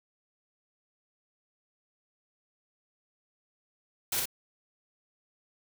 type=noise with echo; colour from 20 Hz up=white; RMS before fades=-30 dBFS; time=4.12-4.2 s; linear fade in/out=5 ms; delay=56 ms; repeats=1; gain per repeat=-2 dB; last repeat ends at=4.256 s; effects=none